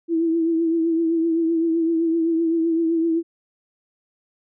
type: tone with vibrato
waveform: sine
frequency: 329.6 Hz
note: E4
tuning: in tune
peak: -17 dBFS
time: 0.08-3.23 s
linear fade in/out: 50 ms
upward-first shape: triangle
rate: 7.8 Hz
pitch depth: 47 cents each way
effects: none